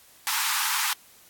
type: high-pass noise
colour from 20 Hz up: pink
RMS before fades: -26 dBFS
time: 0.27-0.93 s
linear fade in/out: 0 ms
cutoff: 840 Hz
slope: 96 dB/octave
effects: white hiss -54 dBFS RMS until 1.29 s + AAC 64 kbps